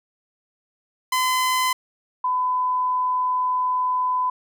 sawtooth / sine tone pair in turn, 1021 / 1005.8 Hz, C6 / B5, -43 / +31 cents, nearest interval unison, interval 26 cents, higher first, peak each -15 / -19 dBFS, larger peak first, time 1.12-1.73 / 2.24-4.3 s, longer second, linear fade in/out 5 ms, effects none

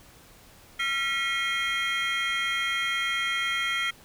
triangle tone cluster, 1366 / 1934 / 2164 / 2459 / 3210 Hz, F6 / B6 / C#7 / D#7 / G7, -39 / -37 / -42 / -21 / +40 cents, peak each -30 / -29 / -29 / -36 / -30 dBFS, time 0.79-3.91 s, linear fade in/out 10 ms, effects pink hiss -53 dBFS RMS until 4.04 s

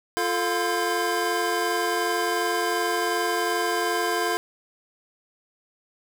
square tone cluster, 348.9 / 440.4 / 703 / 1024 / 1594 Hz, F4 / A4 / F5 / C6 / G6, -2 / +2 / +11 / -38 / +28 cents, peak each -30 dBFS, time 0.17-4.37 s, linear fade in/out 0 ms, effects none

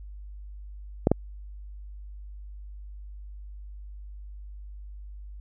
clicks, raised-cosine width 2 ms, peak -5 dBFS, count 2, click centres 1.071 / 1.116 s, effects added 50 Hz sine -39 dBFS peak until 5.4 s

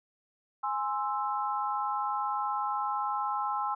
sine chord, Ab augmented, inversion none, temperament equal, 830.6 / 1046.5 / 1318.5 Hz, Ab5 / C6 / E6, 0 / 0 / 0 cents, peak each -32 / -33 / -34 dBFS, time 0.63-3.75 s, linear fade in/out 10 ms, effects none

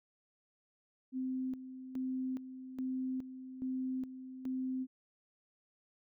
sine tone with tremolo, 259 Hz, C4, 17 cents flat, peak -34 dBFS, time 1.12-4.87 s, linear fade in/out 50 ms, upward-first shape square, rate 1.2 Hz, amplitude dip 70%, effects none

